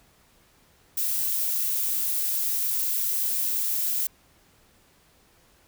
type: noise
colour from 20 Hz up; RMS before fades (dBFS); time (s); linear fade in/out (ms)
violet; -26; 0.97-4.07; 5
effects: pink hiss -60 dBFS RMS until 5.67 s